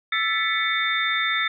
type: tone cluster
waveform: sine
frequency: 1326 / 1750 / 1985 / 2222 / 3595 Hz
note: E6 / A6 / B6 / C#7 / A7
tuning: +10 / -10 / +8 / +4 / +36 cents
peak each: -27 dBFS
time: 0.12-1.48 s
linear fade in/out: 5 ms
effects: none